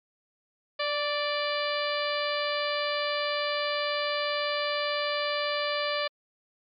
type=harmonic tone with a mistuned harmonic; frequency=587.3 Hz; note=D5; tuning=in tune; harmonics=1 / 2 / 3 / 4 / 5 / 6 / 7 / 8; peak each=-30 / -33 / -35 / -36 / -37 / -38 / -38 / -39 dBFS; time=0.79-6.08 s; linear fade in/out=10 ms; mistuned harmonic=2; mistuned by=-18 cents; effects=MP3 96 kbps